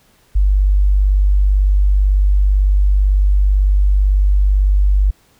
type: tone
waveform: sine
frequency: 49 Hz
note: G1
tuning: in tune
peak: -9 dBFS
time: 0.35-5.11 s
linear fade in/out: 10 ms
effects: pink hiss -54 dBFS RMS until 5.39 s